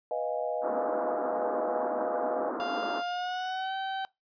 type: chord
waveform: sine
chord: F half-diminished seventh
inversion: second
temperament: equal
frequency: 493.9 / 622.3 / 698.5 / 830.6 Hz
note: Cb5 / Eb5 / F5 / Ab5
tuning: 0 / 0 / 0 / 0 cents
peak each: -34 / -32 / -35 / -38 dBFS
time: 0.11-2.49 s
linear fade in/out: 2 ms
type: band-pass noise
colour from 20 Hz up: pink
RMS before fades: -35 dBFS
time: 0.61-3.03 s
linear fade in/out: 50 ms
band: 240 to 1400 Hz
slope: 48 dB/octave
type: tone with pitch glide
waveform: 35% pulse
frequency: 698.5 to 770.6 Hz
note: F5 to G5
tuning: 0 to -30 cents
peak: -29 dBFS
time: 2.6-4.05 s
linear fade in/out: 0 ms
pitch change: +170 cents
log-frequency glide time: 2.98-3.75 s
effects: noise-tail reverb RT60 0.2 s tail -23 dB re dry + resampled to 11025 Hz